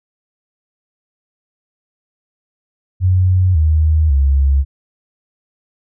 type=tone with pitch steps; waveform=sine; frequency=92.1 / 78.1 / 68.7 Hz; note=F#2 / D#2 / C#2; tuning=-7 / +7 / -15 cents; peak=-9 dBFS; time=3-4.65 s; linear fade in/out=50 ms; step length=550 ms; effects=none